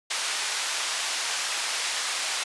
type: band-pass noise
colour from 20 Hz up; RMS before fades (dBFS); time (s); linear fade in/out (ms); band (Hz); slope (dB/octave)
white; -29; 0.1-2.44; 10; 800 to 6400; 12
effects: resampled to 24000 Hz